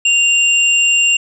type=tone pair together; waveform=sine; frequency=2784 / 7432 Hz; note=F7 / A#8; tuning=-6 / -6 cents; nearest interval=octave + perfect fourth; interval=1700 cents; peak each=-10 / -18 dBFS; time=0.05-1.17 s; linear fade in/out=5 ms; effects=none